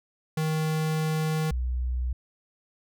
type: tone pair in turn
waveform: square / sine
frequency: 156.9 / 62.15 Hz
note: D#3 / B1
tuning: +15 / +12 cents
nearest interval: octave + major third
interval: 1603 cents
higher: first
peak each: -25 dBFS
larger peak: neither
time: 0.37-1.51 / 1.51-2.13 s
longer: first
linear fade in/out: 5 ms
effects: none